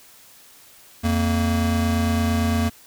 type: tone pair together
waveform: square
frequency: 86.26 / 230 Hz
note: F2 / A#3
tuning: -21 / -23 cents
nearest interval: octave + perfect fourth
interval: 1698 cents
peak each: -22 dBFS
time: 1.03-2.7 s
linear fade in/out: 20 ms
effects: white hiss -49 dBFS RMS until 2.86 s